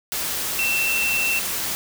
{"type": "tone in noise", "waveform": "sine", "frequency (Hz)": 2691, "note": "E7", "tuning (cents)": 35, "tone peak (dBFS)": -20, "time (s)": [0.59, 1.39], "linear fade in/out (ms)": 0, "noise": "white", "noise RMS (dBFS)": -26, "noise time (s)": [0.12, 1.75], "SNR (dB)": 3, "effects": []}